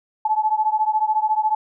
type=beating tone pair; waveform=sine; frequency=858 / 872 Hz; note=A5 / A5; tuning=-44 / -16 cents; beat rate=14 Hz; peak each=-19 / -21 dBFS; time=0.25-1.55 s; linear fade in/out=5 ms; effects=none